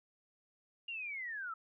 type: linear sweep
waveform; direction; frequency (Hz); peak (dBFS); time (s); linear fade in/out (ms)
sine; down; 2833 to 1280; -39; 0.88-1.54; 5
effects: none